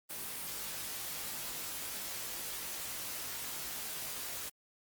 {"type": "noise with comb filter", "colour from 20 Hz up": "white", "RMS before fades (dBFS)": -41, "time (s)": [0.09, 4.5], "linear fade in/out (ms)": 20, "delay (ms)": 20, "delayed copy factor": 0.8, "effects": ["Opus 32 kbps"]}